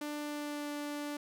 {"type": "tone with pitch glide", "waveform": "sawtooth", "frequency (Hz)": [296, 292.6], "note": ["D4", "D4"], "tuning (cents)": [14, -6], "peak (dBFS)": -33, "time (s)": [0.01, 1.17], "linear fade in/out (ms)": 5, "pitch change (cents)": -20, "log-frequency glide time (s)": [0.18, 0.69], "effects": []}